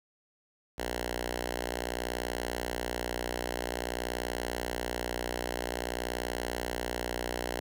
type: tone with notch filter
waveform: 5% pulse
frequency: 60.5 Hz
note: B1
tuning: 35 cents flat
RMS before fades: -35 dBFS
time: 0.78-7.6 s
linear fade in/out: 5 ms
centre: 150 Hz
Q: 0.51
effects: none